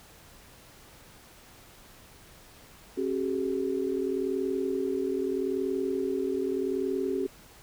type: tone cluster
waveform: sine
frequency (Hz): 270.1 / 380.1 / 420.9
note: C#4 / F#4 / G#4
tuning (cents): -45 / +47 / +23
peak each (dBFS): -32 / -29 / -33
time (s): 2.97-7.27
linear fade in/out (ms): 10
effects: pink hiss -53 dBFS RMS until 7.62 s